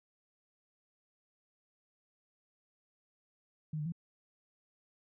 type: tone with pitch steps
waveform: sine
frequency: 154.6 / 149.6 / 168.1 Hz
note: D#3 / D3 / E3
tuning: -11 / +32 / +34 cents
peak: -34 dBFS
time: 3.73-3.922 s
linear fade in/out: 5 ms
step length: 64 ms
effects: none